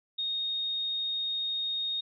sine tone, 3714 Hz, A#7, 7 cents flat, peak -29 dBFS, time 0.18-2.01 s, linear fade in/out 10 ms, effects none

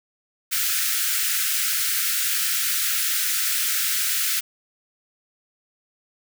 white high-pass noise, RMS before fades -23 dBFS, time 0.51-4.41 s, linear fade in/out 20 ms, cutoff 1300 Hz, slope 96 dB/octave, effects none

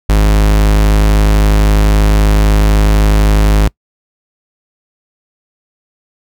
45% pulse tone, 51.9 Hz, G#1, in tune, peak -6 dBFS, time 0.09-3.68 s, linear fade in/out 5 ms, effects noise-tail reverb RT60 0.1 s tail -25 dB re dry

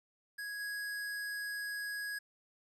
square tone with level steps, 1661.2 Hz, G#6, in tune, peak -40 / -38 dBFS, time 0.38-2.19 s, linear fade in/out 10 ms, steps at 0.59 s, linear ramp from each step 20 ms, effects resampled to 32000 Hz + 12-bit

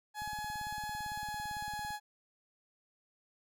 30% pulse tone with pitch glide, 844 to 838.7 Hz, G#5 to G#5, +28 to +17 cents, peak -35 dBFS, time 0.14-2 s, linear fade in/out 50 ms, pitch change -11 cents, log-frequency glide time 0.86-1.72 s
click train, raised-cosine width 5 ms, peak -38 dBFS, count 31, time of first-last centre 0.22-1.905 s, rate 17.8 Hz
effects none

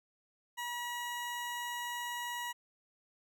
20% pulse tone, 963 Hz, B5, 44 cents flat, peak -32 dBFS, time 0.57-2.53 s, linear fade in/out 20 ms, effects none

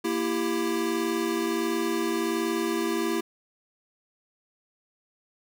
square tone cluster, 233.8 / 333 / 394.4 Hz, A#3 / E4 / G4, +5 / +18 / +11 cents, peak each -33 / -28 / -31 dBFS, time 0.04-3.21 s, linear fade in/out 10 ms, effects none

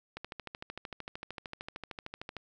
click train, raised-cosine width 0.3 ms, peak -24 dBFS, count 30, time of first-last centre 0.17-2.367 s, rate 13.2 Hz, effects none

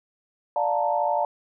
sine chord, Bb major seventh, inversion first, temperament equal with one note detuned, 587.3 / 704.9 / 880 / 932.3 Hz, D5 / F5 / A5 / Bb5, 0 / +16 / 0 / 0 cents, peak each -26 / -26 / -25 / -30 dBFS, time 0.56-1.25 s, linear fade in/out 2 ms, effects none

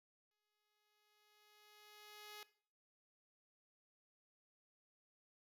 5% pulse tone with exponential growth, 419.7 Hz, G#4, 18 cents sharp, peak -39 dBFS, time 0.31-2.43 s, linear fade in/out 1 ms, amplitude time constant 460 ms, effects noise-tail reverb RT60 0.5 s tail -17 dB re dry

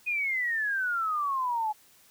sine exponential sweep, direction down, 2500 to 839 Hz, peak -26 dBFS, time 0.06-1.73 s, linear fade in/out 20 ms, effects white hiss -59 dBFS RMS until 2.1 s

